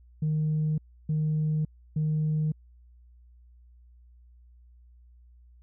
sine tone bursts, 154.2 Hz, D#3, 15 cents flat, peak -22 dBFS, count 3, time 0.22-2.52 s, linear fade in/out 5 ms, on 560 ms, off 310 ms, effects tanh soft clip ceiling -21 dBFS + added 60 Hz sine -52 dBFS peak until 5.62 s

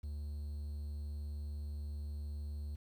triangle tone with quantisation, 73.4 Hz, D2, in tune, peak -37 dBFS, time 0.03-2.76 s, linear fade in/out 10 ms, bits 11, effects none

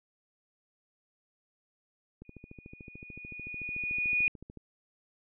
click train, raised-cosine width 3 ms, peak -33 dBFS, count 33, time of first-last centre 2.22-4.573 s, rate 13.6 Hz
sine tone with exponential growth, 2460 Hz, D#7, 20 cents flat, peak -23 dBFS, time 2.25-4.28 s, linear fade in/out 1 ms, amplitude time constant 440 ms
effects none

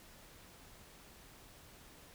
silence, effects pink hiss -58 dBFS RMS until 2.14 s

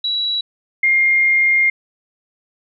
sine tone pair in turn, 3910 / 2121 Hz, B7 / C7, -18 / +23 cents, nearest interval major seventh, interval 1059 cents, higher first, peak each -17 / -11 dBFS, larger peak second, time 0.04-0.41 / 0.83-1.7 s, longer second, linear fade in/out 5 ms, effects none

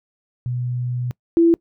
sine tone pair in turn, 123.47 / 335.1 Hz, B2 / E4, 0 / +29 cents, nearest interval octave + perfect fourth, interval 1729 cents, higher second, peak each -21 / -10 dBFS, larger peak second, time 0.46-1.11 / 1.37-1.54 s, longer first, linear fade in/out 0 ms, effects noise-tail reverb RT60 0.1 s tail -24 dB re dry

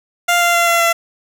15% pulse tone with pitch steps, 698 / 692.4 / 686.8 / 681.3 / 675.8 Hz, F5 / F5 / F5 / F5 / E5, -1 / -15 / -29 / -43 / +43 cents, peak -5 dBFS, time 0.28-0.93 s, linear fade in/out 10 ms, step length 130 ms, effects none

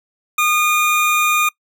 square tone pair together, 1224.6 / 2428 Hz, D#6 / D#7, -28 / -43 cents, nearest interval octave, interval 1185 cents, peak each -17 dBFS, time 0.38-1.49 s, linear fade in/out 5 ms, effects noise-tail reverb RT60 0.1 s tail -23 dB re dry

